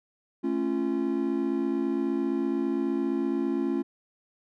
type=chord; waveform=triangle; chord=A augmented; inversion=none; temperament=just; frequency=220 / 275 / 343.8 Hz; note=A3 / C#4 / E#4; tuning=0 / -14 / -27 cents; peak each=-30 / -26 / -27 dBFS; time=0.43-3.83 s; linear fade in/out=20 ms; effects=none